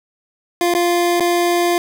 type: tone with dropouts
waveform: 25% pulse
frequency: 348.2 Hz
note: F4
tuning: 5 cents flat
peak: -10 dBFS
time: 0.61-1.78 s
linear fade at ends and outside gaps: 1 ms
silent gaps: 0.739-0.749 / 1.198-1.205 s
effects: 7-bit